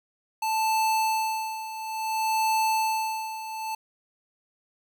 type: tone with tremolo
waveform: square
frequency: 880 Hz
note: A5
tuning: in tune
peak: -22 dBFS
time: 0.42-3.75 s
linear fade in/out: 5 ms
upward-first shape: sine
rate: 0.58 Hz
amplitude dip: 75%
effects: 9-bit